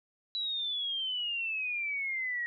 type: exponential sweep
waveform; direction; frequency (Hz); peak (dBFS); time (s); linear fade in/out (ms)
sine; down; 3951 to 1888; -31; 0.35-2.46; 0
effects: none